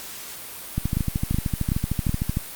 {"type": "two click trains", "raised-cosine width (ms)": 5, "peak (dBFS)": [-10, -9], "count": [22, 4], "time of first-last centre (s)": [[0.78, 2.371], [0.97, 2.094]], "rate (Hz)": [13.2, 2.67], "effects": ["white hiss -37 dBFS RMS until 2.55 s", "Opus 48 kbps"]}